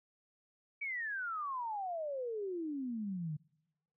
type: exponential sweep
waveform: sine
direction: down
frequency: 2310 to 146.1 Hz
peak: -36 dBFS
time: 0.81-3.37 s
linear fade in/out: 10 ms
effects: noise-tail reverb RT60 0.9 s tail -25 dB re dry